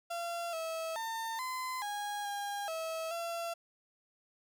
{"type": "tone with pitch steps", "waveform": "35% pulse", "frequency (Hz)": [685, 650, 903, 1024, 823, 811, 648, 678], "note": ["F5", "E5", "A5", "C6", "G#5", "G#5", "E5", "E5"], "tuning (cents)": [-34, -24, 45, -38, -16, -41, -30, 49], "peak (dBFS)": -34, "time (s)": [0.1, 3.54], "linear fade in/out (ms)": 10, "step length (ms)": 430, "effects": []}